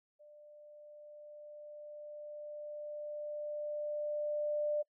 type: tone with level ramp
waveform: sine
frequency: 595 Hz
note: D5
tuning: 22 cents sharp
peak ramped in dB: -55 to -30 dBFS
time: 0.19-4.83 s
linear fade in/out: 20 ms
effects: noise-tail reverb RT60 0.1 s tail -24 dB re dry